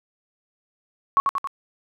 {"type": "tone with echo", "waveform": "sine", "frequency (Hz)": 1108.7, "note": "C#6", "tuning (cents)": 0, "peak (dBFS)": -13, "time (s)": [1.17, 1.2], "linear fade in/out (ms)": 0, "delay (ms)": 91, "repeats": 3, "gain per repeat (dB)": -4, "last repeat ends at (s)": 1.473, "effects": []}